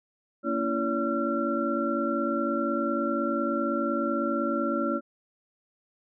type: tone cluster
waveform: sine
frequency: 230.4 / 280.3 / 336.2 / 569 / 1362 Hz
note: A#3 / C#4 / E4 / C#5 / F6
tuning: -20 / +19 / +34 / +45 / -44 cents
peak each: -31 dBFS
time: 0.43-5.01 s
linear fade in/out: 50 ms
effects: none